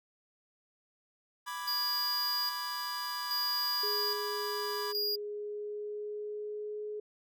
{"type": "chord", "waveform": "45% pulse", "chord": "G# diminished", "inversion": "first", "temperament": "equal", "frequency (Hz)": [987.8, 1174.7, 1661.2], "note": ["B5", "D6", "G#6"], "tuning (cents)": [0, 0, 0], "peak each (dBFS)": [-40, -42, -43], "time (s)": [1.46, 4.93], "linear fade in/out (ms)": 20}
{"type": "tone with tremolo", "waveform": "square", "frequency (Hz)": 4850, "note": "D#8", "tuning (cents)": -45, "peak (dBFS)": -31, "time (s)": [1.67, 5.16], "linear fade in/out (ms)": 10, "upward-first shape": "square", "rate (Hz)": 0.61, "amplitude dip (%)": 60}
{"type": "tone with pitch glide", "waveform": "sine", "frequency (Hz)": [415.3, 421.8], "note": ["G#4", "G#4"], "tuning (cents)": [0, 27], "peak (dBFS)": -36, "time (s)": [3.83, 7], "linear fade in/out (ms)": 5, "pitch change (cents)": 27, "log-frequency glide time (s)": [5.16, 6.88]}
{"effects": []}